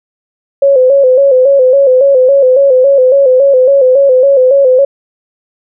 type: tone with vibrato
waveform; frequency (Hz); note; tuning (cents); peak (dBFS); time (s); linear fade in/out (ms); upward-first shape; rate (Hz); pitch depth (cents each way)
sine; 532; C5; +29; -3; 0.62-4.85; 5; square; 3.6; 73
effects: none